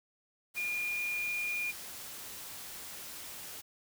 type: tone in noise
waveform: sine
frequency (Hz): 2422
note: D#7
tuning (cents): -47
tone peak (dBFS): -32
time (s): 0.56-1.72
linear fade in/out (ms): 20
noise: white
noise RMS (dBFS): -45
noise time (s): 0.54-3.62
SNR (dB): +10
effects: none

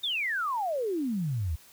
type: exponential sweep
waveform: sine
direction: down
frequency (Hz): 3729 to 71.9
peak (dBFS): -27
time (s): 0.03-1.56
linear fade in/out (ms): 10
effects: white hiss -55 dBFS RMS until 1.72 s

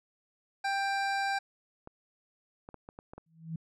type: tone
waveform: 25% pulse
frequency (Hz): 789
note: G5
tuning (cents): +11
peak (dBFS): -25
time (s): 0.64-1.39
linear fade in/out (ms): 10
type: clicks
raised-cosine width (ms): 1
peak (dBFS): -31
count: 7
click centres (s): 1.874 / 2.689 / 2.743 / 2.889 / 2.989 / 3.135 / 3.18
type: tone with exponential growth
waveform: sine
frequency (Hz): 162.6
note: E3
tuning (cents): -23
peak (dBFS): -31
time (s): 3.26-3.56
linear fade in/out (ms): 5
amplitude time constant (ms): 64
effects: low-pass 6000 Hz 12 dB/octave

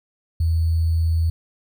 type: tone with sample-and-hold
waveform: sine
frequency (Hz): 82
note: E2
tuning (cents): -9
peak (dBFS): -16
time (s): 0.4-1.3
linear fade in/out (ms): 5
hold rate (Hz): 4410
effects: none

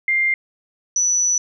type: tone pair in turn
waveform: sine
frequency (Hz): 2100 / 5940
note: C7 / F#8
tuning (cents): +6 / +6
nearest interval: octave + tritone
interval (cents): 1800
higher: second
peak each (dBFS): -15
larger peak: neither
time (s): 0.08-0.34 / 0.96-1.38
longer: second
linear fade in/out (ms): 2
effects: none

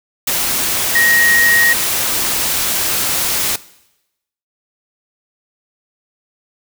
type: tone in noise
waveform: sine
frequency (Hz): 1882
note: A#6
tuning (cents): +16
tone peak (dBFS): -10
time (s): 0.95-1.73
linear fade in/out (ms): 5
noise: white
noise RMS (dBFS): -17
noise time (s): 0.27-3.56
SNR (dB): +4
effects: noise-tail reverb RT60 0.9 s tail -19 dB re dry

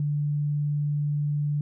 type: tone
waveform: sine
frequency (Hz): 146.83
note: D3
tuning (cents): 0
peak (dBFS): -23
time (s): 0-1.61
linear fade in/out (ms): 2
effects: none

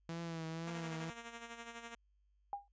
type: tone with vibrato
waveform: sawtooth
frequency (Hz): 164.81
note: E3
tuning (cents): 0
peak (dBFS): -37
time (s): 0.09-1.1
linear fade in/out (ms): 0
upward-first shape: triangle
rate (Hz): 2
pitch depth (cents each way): 48
type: tone with tremolo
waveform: 5% pulse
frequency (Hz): 233.1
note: A#3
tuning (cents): 0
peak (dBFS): -34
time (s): 0.67-1.95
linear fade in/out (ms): 5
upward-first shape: sine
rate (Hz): 12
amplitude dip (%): 60
type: tone with exponential decay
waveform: sine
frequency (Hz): 807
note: G#5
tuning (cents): -50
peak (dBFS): -34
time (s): 2.53-2.68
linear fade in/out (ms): 1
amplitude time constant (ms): 31
effects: added 50 Hz sine -70 dBFS peak until 2.72 s + resampled to 16000 Hz

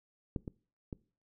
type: clicks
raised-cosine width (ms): 3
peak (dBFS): -21 / -27 / -26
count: 3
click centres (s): 0.362 / 0.478 / 0.928
effects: noise-tail reverb RT60 0.4 s tail -22 dB re dry

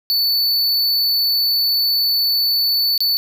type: tone with dropouts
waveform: square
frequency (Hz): 4481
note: C#8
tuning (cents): +18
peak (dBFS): -15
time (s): 0.1-3.17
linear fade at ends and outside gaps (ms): 0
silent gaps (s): 2.978-3.005
effects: none

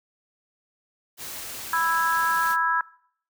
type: noise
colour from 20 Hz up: white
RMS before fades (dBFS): -36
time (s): 1.17-2.57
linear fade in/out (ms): 50
type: chord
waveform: sine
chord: E major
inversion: second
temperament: just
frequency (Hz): 988.9 / 1318.5 / 1648.1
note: B5 / E6 / G#6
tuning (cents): +2 / 0 / -14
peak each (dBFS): -25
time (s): 1.73-2.81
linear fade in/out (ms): 2
effects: noise-tail reverb RT60 0.6 s tail -21 dB re dry

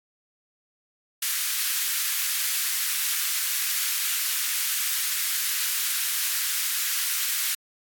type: high-pass noise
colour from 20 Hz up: white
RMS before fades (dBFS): -26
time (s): 1.22-7.55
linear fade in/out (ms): 5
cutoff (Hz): 1400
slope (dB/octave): 24
effects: AAC 64 kbps

